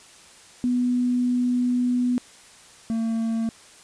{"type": "tone pair in turn", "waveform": ["sine", "triangle"], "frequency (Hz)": [246.9, 226.2], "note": ["B3", "A3"], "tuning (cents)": [0, 48], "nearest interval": "major second", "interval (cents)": 152, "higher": "first", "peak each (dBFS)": [-19, -20], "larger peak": "first", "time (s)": [[0.64, 2.18], [2.9, 3.49]], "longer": "first", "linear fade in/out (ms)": 0, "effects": ["white hiss -49 dBFS RMS until 3.83 s", "resampled to 22050 Hz"]}